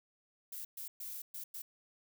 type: noise bursts at uneven times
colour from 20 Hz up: violet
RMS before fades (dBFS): -44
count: 5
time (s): 0.52-0.65 / 0.77-0.88 / 1-1.22 / 1.34-1.44 / 1.54-1.62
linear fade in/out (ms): 5
effects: none